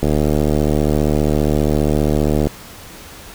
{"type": "click train", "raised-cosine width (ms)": 2, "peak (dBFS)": -3, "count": 184, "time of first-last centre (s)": [0.03, 2.47], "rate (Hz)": 75, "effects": ["pink hiss -37 dBFS RMS until 3.34 s"]}